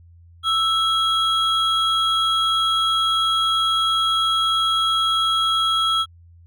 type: tone pair together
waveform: triangle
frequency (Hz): 1318.5 / 3303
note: E6 / G#7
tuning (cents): 0 / -10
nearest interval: octave + major third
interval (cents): 1590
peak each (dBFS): -18 / -18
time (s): 0.43-6.06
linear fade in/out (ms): 50
effects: added 85 Hz sine -45 dBFS peak until 6.46 s